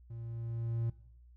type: tone with level ramp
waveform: triangle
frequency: 115.6 Hz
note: A#2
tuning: 14 cents flat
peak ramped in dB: -40 to -28 dBFS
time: 0.1-0.9 s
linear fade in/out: 5 ms
effects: noise-tail reverb RT60 0.7 s tail -18 dB re dry + added 60 Hz sine -55 dBFS peak until 1.36 s